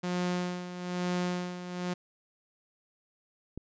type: tone with tremolo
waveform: sawtooth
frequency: 178.9 Hz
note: F3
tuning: 42 cents sharp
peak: -24 dBFS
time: 0.03-1.94 s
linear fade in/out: 10 ms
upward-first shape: sine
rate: 1.1 Hz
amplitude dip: 70%
type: click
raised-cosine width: 3 ms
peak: -26 dBFS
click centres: 3.576 s
effects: resampled to 16000 Hz